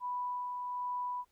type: tone with tremolo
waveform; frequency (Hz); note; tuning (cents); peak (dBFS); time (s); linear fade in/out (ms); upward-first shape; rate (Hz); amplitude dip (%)
sine; 987.8; B5; 0; -33; 0-1.25; 50; sine; 1.3; 30
effects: pink hiss -75 dBFS RMS until 1.31 s